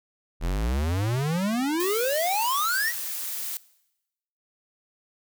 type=exponential sweep; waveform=square; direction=up; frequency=39.07 to 1996 Hz; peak=-24 dBFS; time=0.4-2.93 s; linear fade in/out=50 ms
type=noise; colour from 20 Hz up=blue; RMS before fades=-32 dBFS; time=1.8-3.57 s; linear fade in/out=0 ms
effects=noise-tail reverb RT60 0.9 s tail -20 dB re dry